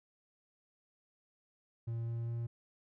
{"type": "tone with pitch steps", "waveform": "triangle", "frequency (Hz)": [115.6, 116.34, 117.08], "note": ["A#2", "A#2", "A#2"], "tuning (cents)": [-14, -3, 8], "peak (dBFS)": -33, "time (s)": [1.87, 2.47], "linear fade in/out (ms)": 10, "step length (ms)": 200, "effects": []}